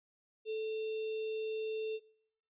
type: tone with sample-and-hold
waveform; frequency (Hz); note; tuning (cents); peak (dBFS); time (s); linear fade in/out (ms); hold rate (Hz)
sine; 437.4; A4; -10; -34; 0.45-2; 50; 3150
effects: noise-tail reverb RT60 0.7 s tail -22 dB re dry + resampled to 8000 Hz